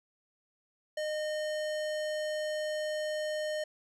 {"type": "tone with low-pass filter", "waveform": "square", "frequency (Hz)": 612, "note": "D#5", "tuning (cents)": -29, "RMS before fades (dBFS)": -34, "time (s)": [0.97, 3.64], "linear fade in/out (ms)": 5, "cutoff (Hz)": 8200, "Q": 0.63, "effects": []}